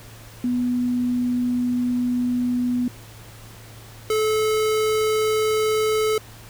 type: tone pair in turn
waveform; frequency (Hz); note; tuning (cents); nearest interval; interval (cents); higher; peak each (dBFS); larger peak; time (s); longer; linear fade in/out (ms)
sine / square; 246.1 / 433; B3 / A4; -6 / -28; minor seventh; 978; second; -19; neither; 0.44-2.88 / 4.1-6.18; first; 2
effects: added 111 Hz sine -43 dBFS peak until 6.49 s + pink hiss -45 dBFS RMS until 6.49 s